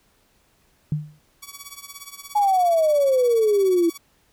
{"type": "tone with exponential decay", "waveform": "sine", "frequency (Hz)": 150.9, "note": "D3", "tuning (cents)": 47, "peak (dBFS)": -17, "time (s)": [0.92, 1.19], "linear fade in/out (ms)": 2, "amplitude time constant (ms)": 58}
{"type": "tone with tremolo", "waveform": "5% pulse", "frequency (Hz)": 1133, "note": "C#6", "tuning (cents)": 37, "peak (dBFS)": -22, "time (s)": [1.42, 3.98], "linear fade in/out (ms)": 10, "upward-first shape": "triangle", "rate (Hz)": 17, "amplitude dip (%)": 90}
{"type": "exponential sweep", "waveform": "sine", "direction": "down", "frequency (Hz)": [847, 329.6], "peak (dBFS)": -15, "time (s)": [2.35, 3.9], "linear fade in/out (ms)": 10}
{"effects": ["pink hiss -62 dBFS RMS until 4.32 s"]}